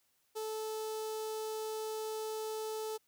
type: tone with notch filter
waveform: sawtooth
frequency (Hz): 435.9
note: A4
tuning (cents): -16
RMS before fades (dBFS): -39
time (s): 0.35-2.98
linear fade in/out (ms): 20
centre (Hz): 2000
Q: 0.72
effects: white hiss -75 dBFS RMS until 3.07 s